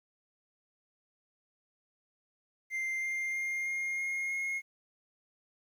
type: tone with pitch steps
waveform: triangle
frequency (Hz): 2093 / 2105 / 2117 / 2130 / 2142 / 2154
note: C7 / C7 / C7 / C7 / C7 / C7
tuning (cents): 0 / +10 / +20 / +30 / +40 / +50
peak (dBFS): -30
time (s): 2.7-4.62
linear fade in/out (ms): 50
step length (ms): 320
effects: 11-bit